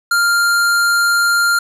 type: tone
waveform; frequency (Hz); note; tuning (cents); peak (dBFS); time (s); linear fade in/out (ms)
square; 1396.9; F6; 0; -12; 0.11-1.59; 5
effects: resampled to 32000 Hz + 7-bit